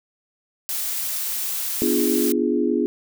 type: noise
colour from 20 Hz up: blue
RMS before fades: -26 dBFS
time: 0.69-2.32 s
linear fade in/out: 0 ms
type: chord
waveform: sine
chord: B diminished seventh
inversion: none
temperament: equal with one note detuned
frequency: 246.9 / 293.7 / 343.8 / 415.3 Hz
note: B3 / D4 / F4 / Ab4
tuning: 0 / 0 / -27 / 0 cents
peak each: -23 / -24 / -23 / -24 dBFS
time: 1.82-2.86 s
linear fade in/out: 0 ms
effects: none